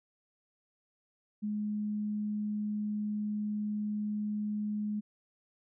sine tone, 209.9 Hz, G#3, 19 cents sharp, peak -31 dBFS, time 1.42-5.01 s, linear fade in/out 20 ms, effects none

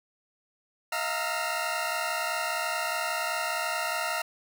20% pulse tone cluster, 641 / 706 / 923 / 1369 Hz, E5 / F5 / A#5 / F6, -49 / +19 / -17 / -35 cents, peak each -29 dBFS, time 0.92-4.22 s, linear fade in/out 5 ms, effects none

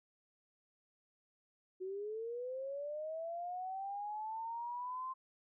sine linear sweep, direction up, 366.3 to 1050 Hz, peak -39 dBFS, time 1.8-5.14 s, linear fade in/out 20 ms, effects none

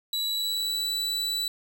40% pulse tone with pitch glide, 3928 to 3955 Hz, B7 to B7, -10 to +2 cents, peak -25 dBFS, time 0.13-1.48 s, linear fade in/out 2 ms, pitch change +12 cents, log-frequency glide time 0.26-0.91 s, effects none

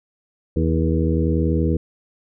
harmonic tone with a mistuned harmonic, 80.4 Hz, E2, 43 cents flat, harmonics 1 / 2 / 3 / 4 / 5 / 6, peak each -20 / -22 / -25 / -24 / -28 / -27 dBFS, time 0.56-1.77 s, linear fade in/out 5 ms, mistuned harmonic 5, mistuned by +48 cents, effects none

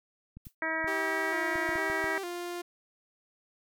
clicks, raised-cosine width 5 ms, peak -33 dBFS, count 8, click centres 0.37 / 0.469 / 0.844 / 1.556 / 1.691 / 1.756 / 1.9 / 2.042 s
blue noise with exponential decay, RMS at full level -46 dBFS, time 0.45-0.55 s, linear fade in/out 5 ms, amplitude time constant 21 ms
harmonic tone, 320.9 Hz, E4, 46 cents flat, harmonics 1 / 2 / 3 / 4 / 5 / 6 / 7, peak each -39 / -37 / -38 / -40 / -35 / -33 / -40 dBFS, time 0.62-2.18 s, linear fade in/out 2 ms
sawtooth tone with vibrato, 369.6 Hz, F#4, 2 cents flat, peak -31 dBFS, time 0.87-2.62 s, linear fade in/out 10 ms, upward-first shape square, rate 1.1 Hz, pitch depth 93 cents each way
effects none

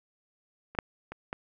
clicks, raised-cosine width 0.5 ms, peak -30 / -9 / -24 / -19 dBFS, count 4, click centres 0.75 / 0.788 / 1.12 / 1.329 s, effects none

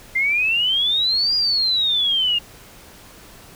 sine exponential two-way sweep, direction up then down, 2070 to 4894 to 2802 Hz, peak -16 dBFS, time 0.15-2.39 s, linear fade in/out 10 ms, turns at 1.35 s, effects pink hiss -44 dBFS RMS until 3.55 s

